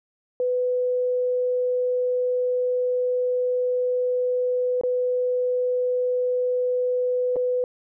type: tone with dropouts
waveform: sine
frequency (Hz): 498.8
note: B4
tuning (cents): +17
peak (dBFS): -20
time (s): 0.4-7.64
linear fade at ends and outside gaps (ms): 1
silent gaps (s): 4.812-4.835 / 7.359-7.365
effects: none